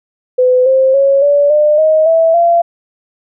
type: tone with pitch steps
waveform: sine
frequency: 505 / 527.4 / 550.7 / 575.1 / 600.5 / 627.1 / 654.9 / 683.9 Hz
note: B4 / C5 / C#5 / D5 / D5 / D#5 / E5 / F5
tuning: +39 / +14 / -11 / -36 / +38 / +13 / -11 / -36 cents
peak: -6 dBFS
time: 0.38-2.62 s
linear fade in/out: 10 ms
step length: 280 ms
effects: none